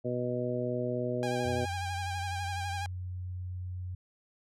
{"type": "harmonic tone", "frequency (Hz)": 123.47, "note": "B2", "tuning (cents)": 0, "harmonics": [1, 2, 3, 4, 5], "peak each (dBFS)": [-36, -36, -36, -36, -36], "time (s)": [0.04, 1.66], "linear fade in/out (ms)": 20}
{"type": "tone with vibrato", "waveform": "sawtooth", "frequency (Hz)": 804, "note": "G5", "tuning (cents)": 44, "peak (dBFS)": -31, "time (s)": [1.23, 2.86], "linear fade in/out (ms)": 0, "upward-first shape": "sine", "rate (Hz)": 12, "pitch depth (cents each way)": 45}
{"type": "tone", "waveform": "sine", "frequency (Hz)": 90.8, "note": "F#2", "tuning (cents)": -32, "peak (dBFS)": -35, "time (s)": [1.45, 3.95], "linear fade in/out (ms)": 5}
{"effects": ["low-pass 9000 Hz 12 dB/octave"]}